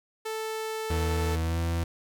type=tone; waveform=sawtooth; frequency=440 Hz; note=A4; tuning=in tune; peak=-27 dBFS; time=0.25-1.36 s; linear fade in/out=10 ms
type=tone with pitch glide; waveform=40% pulse; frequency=81 to 83.9 Hz; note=E2 to E2; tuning=-30 to +31 cents; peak=-25 dBFS; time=0.9-1.84 s; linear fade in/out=5 ms; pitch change=+61 cents; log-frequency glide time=1.41-1.59 s
effects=none